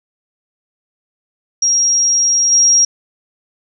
sine tone with level steps, 5630 Hz, F8, 13 cents sharp, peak -10 / -7 dBFS, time 1.62-2.85 s, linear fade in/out 5 ms, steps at 2.51 s, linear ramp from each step 20 ms, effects none

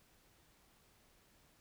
silence, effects pink hiss -69 dBFS RMS until 1.6 s

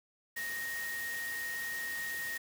sine tone in noise, 1864.7 Hz, A#6, in tune, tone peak -36 dBFS, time 0.36-2.38 s, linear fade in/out 10 ms, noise white, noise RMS -44 dBFS, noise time 0.36-2.38 s, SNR +5 dB, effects none

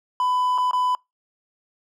triangle tone with dropouts, 1000 Hz, B5, 21 cents sharp, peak -17 dBFS, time 0.2-0.95 s, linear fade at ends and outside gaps 1 ms, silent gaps 0.579-0.583 / 0.711-0.732 s, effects noise-tail reverb RT60 0.2 s tail -26 dB re dry

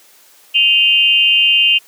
sine tone with amplitude modulation, 2800 Hz, F7, 4 cents sharp, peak -4 dBFS, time 0.54-1.79 s, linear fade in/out 20 ms, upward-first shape sine, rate 282 Hz, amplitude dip 100%, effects white hiss -47 dBFS RMS until 1.87 s + high-pass 300 Hz 12 dB/octave

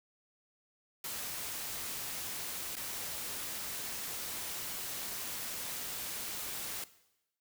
white noise with dropouts, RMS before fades -40 dBFS, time 1.04-6.84 s, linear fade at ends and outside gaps 2 ms, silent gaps 2.755-2.767 s, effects noise-tail reverb RT60 0.9 s tail -17 dB re dry

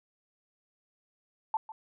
sine tone with echo, 880 Hz, A5, in tune, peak -25 dBFS, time 1.54-1.57 s, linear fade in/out 2 ms, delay 150 ms, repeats 1, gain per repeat -15 dB, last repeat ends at 1.72 s, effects none

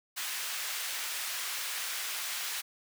pink high-pass noise, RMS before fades -36 dBFS, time 0.16-2.62 s, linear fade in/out 20 ms, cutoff 1600 Hz, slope 12 dB/octave, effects none

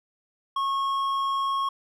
sine tone with hard clipping, 1093 Hz, C#6, 25 cents flat, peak -25 dBFS, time 0.56-1.69 s, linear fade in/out 5 ms, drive 6 dB, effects none

